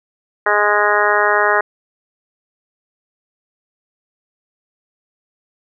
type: harmonic tone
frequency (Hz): 207.7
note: G#3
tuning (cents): 0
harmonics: 2 / 3 / 4 / 5 / 6 / 7 / 8 / 9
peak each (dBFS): -20 / -20 / -20 / -20 / -20 / -20 / -20 / -20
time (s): 0.46-1.61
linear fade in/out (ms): 5
effects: none